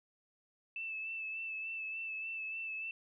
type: tone with vibrato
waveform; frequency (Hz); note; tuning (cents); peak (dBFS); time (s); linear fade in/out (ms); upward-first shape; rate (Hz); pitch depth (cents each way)
sine; 2637; E7; 0; -38; 0.76-2.91; 2; sine; 3.4; 26
effects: none